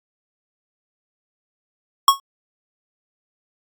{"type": "tone with exponential decay", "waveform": "square", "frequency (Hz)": 1100, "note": "C#6", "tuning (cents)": -14, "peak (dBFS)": -5, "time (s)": [2.08, 2.2], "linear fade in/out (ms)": 2, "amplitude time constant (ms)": 24, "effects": ["AAC 64 kbps"]}